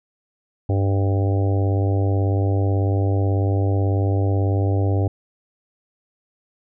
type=harmonic tone; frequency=98.2 Hz; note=G2; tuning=4 cents sharp; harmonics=1 / 3 / 4 / 5 / 6 / 7 / 8; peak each=-17 / -27 / -29 / -31 / -33 / -34 / -35 dBFS; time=0.69-5.08 s; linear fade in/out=5 ms; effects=none